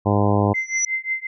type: harmonic tone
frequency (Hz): 102.2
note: G#2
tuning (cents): -27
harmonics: 1 / 2 / 3 / 4 / 5 / 6 / 7 / 8 / 9 / 10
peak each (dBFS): -19 / -22 / -24 / -25 / -26 / -27 / -27 / -28 / -29 / -29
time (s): 0.05-0.54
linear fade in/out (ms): 20
type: tone with tremolo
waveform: sine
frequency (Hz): 2075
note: C7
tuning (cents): -15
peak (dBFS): -18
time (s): 0.54-1.27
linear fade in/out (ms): 5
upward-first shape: triangle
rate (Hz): 5.6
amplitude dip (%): 100
type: tone with exponential growth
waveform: sine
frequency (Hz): 5900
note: F#8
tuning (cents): -6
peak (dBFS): -15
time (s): 0.55-0.85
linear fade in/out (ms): 2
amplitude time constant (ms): 65
effects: none